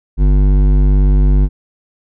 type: tone with hard clipping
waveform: sine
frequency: 49 Hz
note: G1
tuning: in tune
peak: -9 dBFS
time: 0.17-1.49 s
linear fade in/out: 50 ms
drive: 12 dB
effects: none